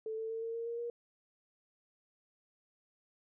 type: tone with pitch steps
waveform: sine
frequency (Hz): 440 / 445.4 / 450.8 / 456.3 / 461.9 / 467.5 / 473.2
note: A4 / A4 / A4 / A#4 / A#4 / A#4 / A#4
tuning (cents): 0 / +21 / +42 / -37 / -16 / +5 / +26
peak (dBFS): -36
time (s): 0.06-0.9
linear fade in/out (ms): 2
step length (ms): 120
effects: none